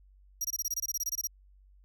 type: tone bursts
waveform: sawtooth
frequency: 5720 Hz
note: F8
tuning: 41 cents sharp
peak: -27 dBFS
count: 15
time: 0.41-1.272 s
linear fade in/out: 5 ms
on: 36 ms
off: 23 ms
effects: added 48 Hz sine -56 dBFS peak until 1.84 s